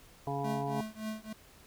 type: harmonic tone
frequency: 140.1 Hz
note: C#3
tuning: 19 cents sharp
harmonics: 1 / 2 / 3 / 5 / 6 / 7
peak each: -37 / -41 / -39 / -37 / -43 / -41 dBFS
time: 0.27-0.81 s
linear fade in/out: 2 ms
type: tone with tremolo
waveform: square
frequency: 217.4 Hz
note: A3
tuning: 21 cents flat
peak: -34 dBFS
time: 0.44-1.33 s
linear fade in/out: 5 ms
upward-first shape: triangle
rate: 3.5 Hz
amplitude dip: 100%
effects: pink hiss -58 dBFS RMS until 1.66 s